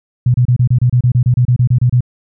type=tone bursts; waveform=sine; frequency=123.47 Hz; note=B2; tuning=in tune; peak=-7 dBFS; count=16; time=0.26-2.007 s; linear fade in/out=5 ms; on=82 ms; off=29 ms; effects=none